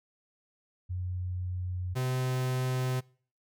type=tone pair in turn; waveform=sine / 45% pulse; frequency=90.7 / 128.27 Hz; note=F#2 / C3; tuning=-34 / -34 cents; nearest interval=tritone; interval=600 cents; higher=second; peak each=-31 / -28 dBFS; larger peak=second; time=0.89-1.95 / 1.95-3.01 s; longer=neither; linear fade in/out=20 ms; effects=noise-tail reverb RT60 0.5 s tail -25 dB re dry